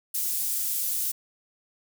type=high-pass noise; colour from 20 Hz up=pink; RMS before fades=-28 dBFS; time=0.14-1.12 s; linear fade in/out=10 ms; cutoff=11000 Hz; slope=12 dB/octave; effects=none